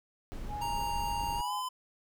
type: noise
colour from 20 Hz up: brown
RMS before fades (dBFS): -39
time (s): 0.32-1.41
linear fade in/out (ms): 0
type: tone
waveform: sine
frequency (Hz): 833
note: G#5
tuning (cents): +5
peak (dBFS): -36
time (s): 0.48-1.63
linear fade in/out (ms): 50
type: tone with pitch glide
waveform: square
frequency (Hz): 932.3 to 1016.7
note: A#5 to B5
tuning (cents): 0 to +50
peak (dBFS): -34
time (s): 0.61-1.69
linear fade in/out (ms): 10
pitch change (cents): +150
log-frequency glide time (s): 1.35-1.53
effects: none